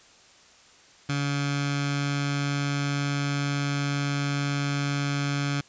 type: tone with notch filter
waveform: 15% pulse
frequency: 142.1 Hz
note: C#3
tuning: 43 cents sharp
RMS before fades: -27 dBFS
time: 1.09-5.61 s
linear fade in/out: 5 ms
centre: 480 Hz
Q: 0.62
effects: white hiss -54 dBFS RMS until 5.68 s + resampled to 16000 Hz